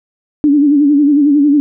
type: tone with vibrato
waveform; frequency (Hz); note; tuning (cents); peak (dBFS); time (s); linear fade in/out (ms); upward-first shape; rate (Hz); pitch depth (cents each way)
sine; 289.3; D4; -26; -6; 0.44-1.6; 0; sine; 11; 76
effects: none